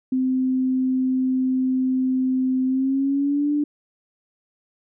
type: tone with pitch glide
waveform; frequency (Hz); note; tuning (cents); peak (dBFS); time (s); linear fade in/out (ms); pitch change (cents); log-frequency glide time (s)
sine; 258.7 to 293.8; C4 to D4; -19 to +1; -18; 0.12-3.64; 5; +220; 2.66-3.52
effects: none